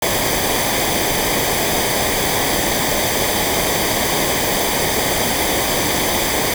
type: noise with comb filter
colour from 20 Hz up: pink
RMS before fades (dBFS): -18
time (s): 0.02-6.54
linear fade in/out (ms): 5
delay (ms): 0.73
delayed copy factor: -0.65
effects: none